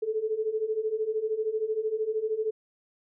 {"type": "beating tone pair", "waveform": "sine", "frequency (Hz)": [427.7, 440.7], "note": ["A4", "A4"], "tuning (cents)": [-49, 3], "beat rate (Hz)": 13, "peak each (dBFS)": [-31, -28], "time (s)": [0.02, 2.51], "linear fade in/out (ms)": 10, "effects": []}